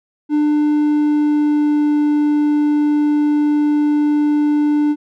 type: tone with pitch glide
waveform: triangle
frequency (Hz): 298.3 to 296.4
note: D4 to D4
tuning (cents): +27 to +16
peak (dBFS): -10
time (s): 0.29-4.96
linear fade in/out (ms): 50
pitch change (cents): -11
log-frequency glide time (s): 0.76-1.96
effects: none